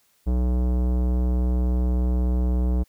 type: tone with tanh clipping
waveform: sine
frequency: 61.7 Hz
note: B1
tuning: 1 cent flat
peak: -21 dBFS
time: 0.26-2.84 s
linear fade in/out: 20 ms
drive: 18 dB
effects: white hiss -64 dBFS RMS until 2.88 s